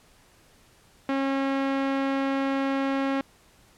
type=tone with low-pass filter; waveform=sawtooth; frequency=272.1 Hz; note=C#4; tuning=32 cents flat; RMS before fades=-26 dBFS; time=1.09-3.21 s; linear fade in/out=2 ms; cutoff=2500 Hz; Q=0.87; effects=pink hiss -58 dBFS RMS until 3.77 s + low-pass 12000 Hz 12 dB/octave